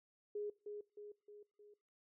sine tone with echo, 415.3 Hz, G#4, in tune, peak -39 dBFS, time 0.35-0.5 s, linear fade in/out 5 ms, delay 310 ms, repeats 4, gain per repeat -5 dB, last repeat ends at 1.74 s, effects noise-tail reverb RT60 0.4 s tail -22 dB re dry

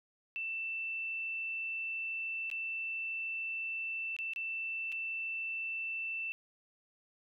sine tone with dropouts, 2667 Hz, E7, 20 cents sharp, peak -35 dBFS, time 0.36-6.32 s, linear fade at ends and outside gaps 0 ms, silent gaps 2.501-2.514 / 4.165-4.188 / 4.335-4.361 / 4.919-4.924 s, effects none

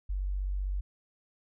sine tone, 47.78 Hz, G1, 44 cents flat, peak -29 dBFS, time 0.09-0.81 s, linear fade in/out 10 ms, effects none

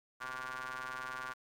sawtooth ring-modulated tone, 130 Hz, C3, 11 cents flat, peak -33 dBFS, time 0.2-1.34 s, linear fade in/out 20 ms, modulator 1290 Hz, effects low-pass 10000 Hz 12 dB/octave + 11-bit

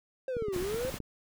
triangle linear two-way sweep, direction down then up, 534 to 347.8 to 534 Hz, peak -29 dBFS, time 0.28-0.9 s, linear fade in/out 2 ms, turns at 0.58 s
clicks, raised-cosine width 3 ms, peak -25 dBFS, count 9, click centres 0.368 / 0.423 / 0.484 / 0.563 / 0.626 / 0.744 / 0.85 / 0.942 / 1.003 s
pink noise, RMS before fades -41 dBFS, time 0.52-0.99 s, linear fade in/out 20 ms
effects none

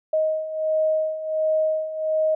sine beating tone pair, 626 / 627.4 Hz, D#5 / D#5, +10 / +14 cents, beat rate 1.4 Hz, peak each -26 / -21 dBFS, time 0.13-2.35 s, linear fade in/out 5 ms, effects none

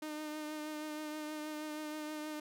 sawtooth tone with vibrato, 305 Hz, D#4, 34 cents flat, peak -36 dBFS, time 0.02-2.4 s, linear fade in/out 5 ms, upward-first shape triangle, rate 6.3 Hz, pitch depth 26 cents each way, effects none

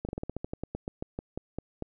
slowing click train, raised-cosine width 2 ms, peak -20 dBFS, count 17, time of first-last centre 0.05-1.824 s, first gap 38 ms, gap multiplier 1.13, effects none

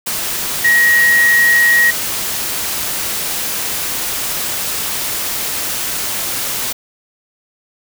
sine tone in noise, 1895 Hz, A#6, 28 cents sharp, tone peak -8 dBFS, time 0.64-1.91 s, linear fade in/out 10 ms, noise white, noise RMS -20 dBFS, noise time 0.06-6.73 s, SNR +9 dB, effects none

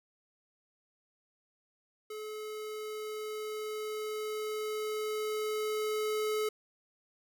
square tone with level ramp, 428.9 Hz, A4, 44 cents flat, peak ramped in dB -40 to -30 dBFS, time 2.1-6.49 s, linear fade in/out 5 ms, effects none

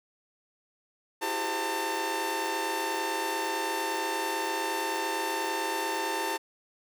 sawtooth tone cluster, 330 / 377.2 / 406 / 520 / 898 Hz, E4 / F#4 / G#4 / C5 / A5, +2 / +33 / -39 / -11 / +35 cents, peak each -34 / -35 / -33 / -36 / -27 dBFS, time 1.21-6.38 s, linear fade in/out 20 ms, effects none

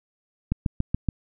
click train, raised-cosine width 5 ms, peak -10 dBFS, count 5, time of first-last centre 0.52-1.087 s, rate 7.05 Hz, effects none

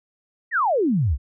sine exponential sweep, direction down, 1975.5 to 57.5 Hz, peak -17 dBFS, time 0.51-1.18 s, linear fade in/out 50 ms, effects none

